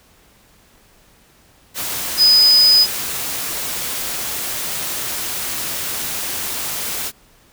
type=tone in noise; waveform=sine; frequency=5000 Hz; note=D#8; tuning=8 cents sharp; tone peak=-8 dBFS; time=2.17-2.87 s; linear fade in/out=50 ms; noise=white; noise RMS=-24 dBFS; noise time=1.74-7.12 s; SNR=+13 dB; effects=pink hiss -52 dBFS RMS until 7.52 s